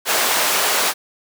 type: high-pass noise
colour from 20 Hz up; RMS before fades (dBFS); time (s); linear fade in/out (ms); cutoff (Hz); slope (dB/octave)
pink; -18; 0.05-0.94; 50; 600; 12
effects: none